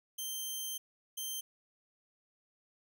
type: tone bursts at uneven times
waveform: 10% pulse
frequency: 3136 Hz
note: G7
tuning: in tune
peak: -29 dBFS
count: 2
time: 0.18-0.78 / 1.17-1.41 s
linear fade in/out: 10 ms
effects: none